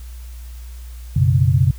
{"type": "chord", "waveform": "sine", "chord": "F# suspended fourth", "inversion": "none", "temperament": "equal", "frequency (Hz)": [92.5, 123.47, 138.59], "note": ["F#2", "B2", "C#3"], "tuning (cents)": [0, 0, 0], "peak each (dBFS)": -16, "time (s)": [1.16, 1.71], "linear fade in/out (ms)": 5, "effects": ["added 60 Hz sine -31 dBFS peak until 1.78 s", "white hiss -48 dBFS RMS until 1.78 s"]}